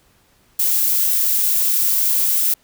violet noise, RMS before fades -17 dBFS, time 0.59-2.54 s, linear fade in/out 5 ms, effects pink hiss -57 dBFS RMS until 2.63 s

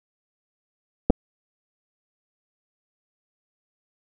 clicks, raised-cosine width 2 ms, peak -3 dBFS, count 2, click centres 1.1 / 1.104 s, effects none

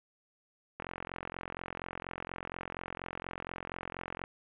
click train, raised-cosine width 0.5 ms, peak -23 dBFS, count 153, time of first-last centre 0.8-4.239 s, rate 44.2 Hz, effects resampled to 8000 Hz + 10-bit

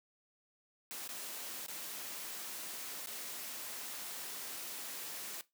white noise with dropouts, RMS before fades -44 dBFS, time 0.91-5.41 s, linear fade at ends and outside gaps 0 ms, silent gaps 1.076-1.09 / 1.663-1.683 / 3.06-3.071 s, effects noise-tail reverb RT60 0.2 s tail -18 dB re dry + high-pass 200 Hz 12 dB/octave

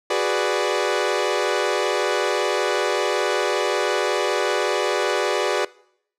sawtooth chord, G# half-diminished seventh, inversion third, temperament equal, 370 / 415.3 / 493.9 / 587.3 Hz, F#4 / G#4 / B4 / D5, 0 / 0 / 0 / 0 cents, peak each -21 dBFS, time 0.1-5.65 s, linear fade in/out 5 ms, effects noise-tail reverb RT60 0.7 s tail -22 dB re dry + low-pass 7000 Hz 12 dB/octave

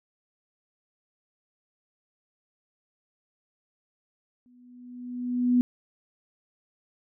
sine tone with exponential growth, 246.6 Hz, B3, 2 cents flat, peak -16 dBFS, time 4.46-5.61 s, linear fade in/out 0 ms, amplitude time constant 250 ms, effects none

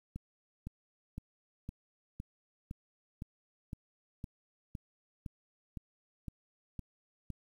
click train, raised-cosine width 5 ms, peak -28 dBFS, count 15, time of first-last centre 0.16-7.303 s, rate 1.96 Hz, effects 10-bit

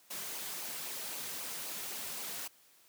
white noise with flanger, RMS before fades -41 dBFS, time 0.1-2.48 s, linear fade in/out 10 ms, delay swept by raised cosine 0.54 to 3.64 ms, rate 3.8 Hz, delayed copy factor -0.5, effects white hiss -64 dBFS RMS until 2.88 s + high-pass 150 Hz 12 dB/octave

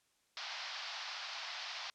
white band-pass noise, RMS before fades -44 dBFS, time 0.37-1.9 s, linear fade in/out 0 ms, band 660 to 5300 Hz, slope 48 dB/octave, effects white hiss -75 dBFS RMS until 1.94 s + low-pass 9000 Hz 12 dB/octave

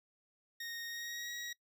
20% pulse tone with pitch glide, 1860 to 1905.7 Hz, A#6 to A#6, -4 to +38 cents, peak -36 dBFS, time 0.6-1.53 s, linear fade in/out 5 ms, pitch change +42 cents, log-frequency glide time 0.87-1.31 s, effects noise-tail reverb RT60 0.1 s tail -22 dB re dry

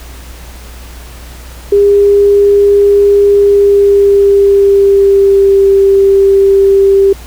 sine tone with pitch glide, 404.1 to 392.8 Hz, G#4 to G4, -47 to +4 cents, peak -3 dBFS, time 1.72-7.13 s, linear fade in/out 5 ms, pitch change -49 cents, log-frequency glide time 3.33-5.67 s, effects added 60 Hz sine -28 dBFS peak until 7.26 s + pink hiss -34 dBFS RMS until 7.26 s

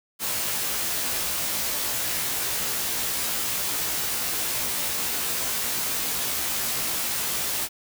white noise with comb filter, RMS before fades -27 dBFS, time 0.19-7.69 s, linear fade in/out 50 ms, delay 17 ms, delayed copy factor +0.95, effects none

